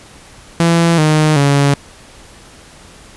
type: tone with pitch steps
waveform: sawtooth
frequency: 168.1 / 154.15 / 141.35 Hz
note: E3 / D#3 / C#3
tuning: +34 / -16 / +34 cents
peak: -5 dBFS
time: 0.6-1.74 s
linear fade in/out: 0 ms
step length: 380 ms
effects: pink hiss -40 dBFS RMS until 3.16 s + resampled to 24000 Hz

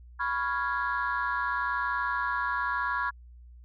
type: chord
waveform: sine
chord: C# dominant seventh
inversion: third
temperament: equal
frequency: 987.8 / 1108.7 / 1396.9 / 1661.2 Hz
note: B5 / C#6 / E#6 / G#6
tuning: 0 / 0 / 0 / 0 cents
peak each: -31 / -32 / -32 / -31 dBFS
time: 0.19-3.11 s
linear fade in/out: 20 ms
effects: tanh soft clip ceiling -20 dBFS + added 60 Hz sine -47 dBFS peak until 3.64 s

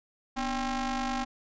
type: ring-modulated tone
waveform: sawtooth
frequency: 271.9 Hz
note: C#4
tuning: 33 cents flat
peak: -22 dBFS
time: 0.36-1.25 s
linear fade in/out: 20 ms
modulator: 519 Hz
effects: resampled to 16000 Hz

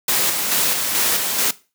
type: noise with tremolo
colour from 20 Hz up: white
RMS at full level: -18 dBFS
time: 0.08-1.51 s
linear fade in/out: 5 ms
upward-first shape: square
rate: 2.3 Hz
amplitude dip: 35%
effects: noise-tail reverb RT60 0.3 s tail -18 dB re dry + high-pass 150 Hz 12 dB/octave

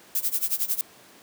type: noise with tremolo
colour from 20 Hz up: violet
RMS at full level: -23 dBFS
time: 0.15-0.81 s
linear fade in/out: 0 ms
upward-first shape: sine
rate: 11 Hz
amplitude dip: 90%
effects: pink hiss -51 dBFS RMS until 1.22 s + high-pass 200 Hz 12 dB/octave

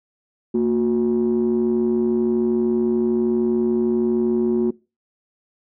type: ring-modulated tone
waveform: triangle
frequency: 66.6 Hz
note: C2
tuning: 31 cents sharp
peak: -10 dBFS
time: 0.54-4.71 s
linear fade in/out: 10 ms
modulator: 297 Hz
effects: noise-tail reverb RT60 0.3 s tail -24 dB re dry + tanh soft clip ceiling -11 dBFS

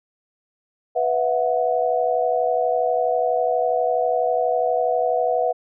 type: chord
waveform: sine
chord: B suspended fourth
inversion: none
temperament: equal with one note detuned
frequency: 493.9 / 659.3 / 731.5 Hz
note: B4 / E5 / F#5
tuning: 0 / 0 / -20 cents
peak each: -22 dBFS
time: 0.95-5.53 s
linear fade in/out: 20 ms
effects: none

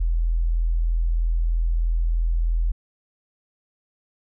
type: tone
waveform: sine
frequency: 41.57 Hz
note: E1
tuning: 15 cents sharp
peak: -18 dBFS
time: 0-2.72 s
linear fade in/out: 10 ms
effects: none

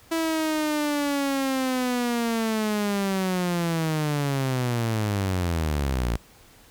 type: linear sweep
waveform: sawtooth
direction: down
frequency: 329.6 to 55 Hz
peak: -19 dBFS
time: 0.11-6.17 s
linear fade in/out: 10 ms
effects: pink hiss -53 dBFS RMS until 6.7 s

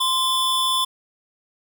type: tone pair together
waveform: square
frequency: 1043 / 3469 Hz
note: C6 / A7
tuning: -6 / -25 cents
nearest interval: octave + major sixth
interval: 2081 cents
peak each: -23 / -21 dBFS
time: 0-0.85 s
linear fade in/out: 10 ms
effects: none

